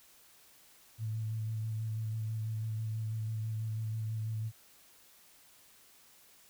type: tone with vibrato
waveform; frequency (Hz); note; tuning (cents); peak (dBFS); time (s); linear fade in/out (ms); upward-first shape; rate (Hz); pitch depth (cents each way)
sine; 110.2; A2; +3; -33; 0.98-4.52; 50; square; 6.1; 17
effects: white hiss -61 dBFS RMS until 6.49 s